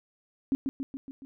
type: tone with echo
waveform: sine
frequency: 270.5 Hz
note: C#4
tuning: 42 cents flat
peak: -22 dBFS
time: 0.52-0.55 s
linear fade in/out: 0 ms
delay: 140 ms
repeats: 5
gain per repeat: -4 dB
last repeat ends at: 1.25 s
effects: none